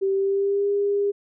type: tone with pitch glide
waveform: sine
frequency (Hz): 388.6 to 404.2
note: G4 to G#4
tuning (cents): -15 to -47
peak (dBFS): -19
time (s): 0.01-1.12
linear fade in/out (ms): 20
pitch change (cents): +68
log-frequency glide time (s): 0.13-0.69
effects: none